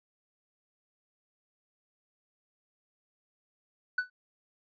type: tone with exponential decay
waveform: triangle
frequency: 1490 Hz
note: F#6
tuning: 12 cents sharp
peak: -21 dBFS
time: 3.98-4.1 s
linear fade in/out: 5 ms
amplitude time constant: 24 ms
effects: resampled to 11025 Hz